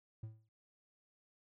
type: tone with exponential decay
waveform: triangle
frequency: 110 Hz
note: A2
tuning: in tune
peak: -38 dBFS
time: 0.23-0.49 s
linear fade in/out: 5 ms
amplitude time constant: 55 ms
effects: none

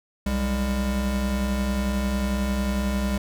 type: tone pair together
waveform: square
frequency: 63.3 / 201 Hz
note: B1 / G3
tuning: +43 / +44 cents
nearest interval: octave + minor sixth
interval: 2001 cents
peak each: -26 dBFS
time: 0.26-3.18 s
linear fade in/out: 5 ms
effects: none

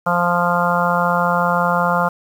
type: harmonic tone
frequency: 174.61 Hz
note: F3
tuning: in tune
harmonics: 1 / 3 / 4 / 5 / 6 / 7 / 8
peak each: -22 / -22 / -22 / -22 / -22 / -22 / -22 dBFS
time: 0.06-2.09 s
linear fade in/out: 10 ms
effects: 7-bit

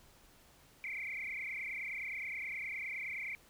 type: tone with frequency modulation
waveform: sine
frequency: 2205 Hz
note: C#7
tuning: 10 cents flat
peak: -38 dBFS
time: 0.84-3.35 s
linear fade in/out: 0 ms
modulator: 29.6 Hz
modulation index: 5.7
effects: pink hiss -63 dBFS RMS until 3.49 s

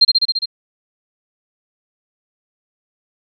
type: tone with echo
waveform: sine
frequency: 4186 Hz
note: C8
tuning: in tune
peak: -5 dBFS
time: 0.01-0.05 s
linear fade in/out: 10 ms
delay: 68 ms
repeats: 6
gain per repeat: -2 dB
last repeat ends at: 0.458 s
effects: none

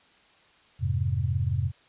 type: chord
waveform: sine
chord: F minor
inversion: none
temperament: just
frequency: 87.31 / 104.77 / 130.96 Hz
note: F2 / Ab2 / C3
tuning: 0 / +16 / +2 cents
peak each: -28 dBFS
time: 0.79-1.72 s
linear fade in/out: 50 ms
effects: white hiss -59 dBFS RMS until 1.88 s + resampled to 8000 Hz

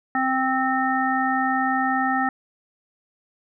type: harmonic tone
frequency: 261.8 Hz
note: C4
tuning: 1 cent sharp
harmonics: 1 / 3 / 5 / 7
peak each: -25 / -23 / -26 / -26 dBFS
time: 0.15-2.29 s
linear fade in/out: 2 ms
effects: none

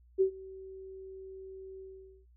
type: tone with ADSR envelope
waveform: sine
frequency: 381.8 Hz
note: G4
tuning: 46 cents flat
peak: -20 dBFS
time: 0.18-2.26 s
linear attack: 30 ms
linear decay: 94 ms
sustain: -23 dB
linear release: 460 ms
effects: noise-tail reverb RT60 0.1 s tail -20 dB re dry + added 60 Hz sine -58 dBFS peak until 2.36 s

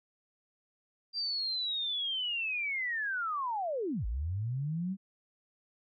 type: linear two-way sweep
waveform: sine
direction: down then up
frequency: 4753 to 48.68 to 198 Hz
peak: -31 dBFS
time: 1.13-4.97 s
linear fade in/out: 50 ms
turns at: 4.06 s
effects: none

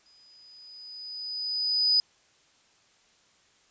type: tone with exponential growth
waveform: sine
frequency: 4978 Hz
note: D#8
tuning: in tune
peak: -18 dBFS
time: 0.06-2 s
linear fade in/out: 1 ms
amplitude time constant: 420 ms
effects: white hiss -63 dBFS RMS until 3.7 s + resampled to 16000 Hz

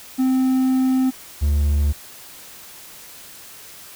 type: tone pair in turn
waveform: triangle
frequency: 260 / 72.96 Hz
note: C4 / D2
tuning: -11 / -11 cents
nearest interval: octave + minor seventh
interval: 2200 cents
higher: first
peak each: -13 dBFS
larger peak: neither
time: 0.18-1.11 / 1.41-1.93 s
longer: first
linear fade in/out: 20 ms
effects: white hiss -41 dBFS RMS until 3.95 s

